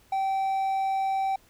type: tone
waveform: triangle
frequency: 774 Hz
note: G5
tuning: 22 cents flat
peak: -22 dBFS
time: 0.12-1.36 s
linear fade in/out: 5 ms
effects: pink hiss -60 dBFS RMS until 1.49 s